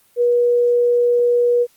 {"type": "tone", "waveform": "sine", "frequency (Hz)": 482.5, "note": "B4", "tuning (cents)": -40, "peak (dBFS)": -12, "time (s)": [0.16, 1.67], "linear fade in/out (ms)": 50, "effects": ["white hiss -56 dBFS RMS until 1.76 s", "Opus 24 kbps"]}